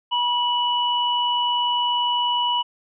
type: tone pair together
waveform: sine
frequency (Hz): 967 / 2950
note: B5 / F#7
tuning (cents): -37 / -6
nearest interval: octave + perfect fifth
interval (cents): 1931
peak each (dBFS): -21 / -22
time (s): 0.11-2.63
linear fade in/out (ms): 20
effects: none